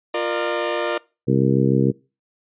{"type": "chord", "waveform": "sawtooth", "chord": "Bb major", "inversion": "second", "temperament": "equal with one note detuned", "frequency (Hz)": [349.2, 466.2, 601.4], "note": ["F4", "Bb4", "D5"], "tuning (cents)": [0, 0, 41], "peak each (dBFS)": [-22, -22, -20], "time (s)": [0.14, 0.98], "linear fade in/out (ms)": 5}
{"type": "harmonic tone", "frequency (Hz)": 66.6, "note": "C2", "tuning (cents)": 31, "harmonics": [2, 3, 4, 5, 6, 7], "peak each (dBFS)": [-19, -21, -22, -23, -24, -24], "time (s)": [1.27, 1.92], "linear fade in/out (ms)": 20}
{"effects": ["noise-tail reverb RT60 0.3 s tail -23 dB re dry", "resampled to 8000 Hz"]}